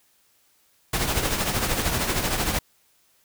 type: noise with tremolo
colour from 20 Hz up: pink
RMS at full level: -22 dBFS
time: 0.93-2.59 s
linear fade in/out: 5 ms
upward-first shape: triangle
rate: 13 Hz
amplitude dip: 60%
effects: white hiss -63 dBFS RMS until 3.24 s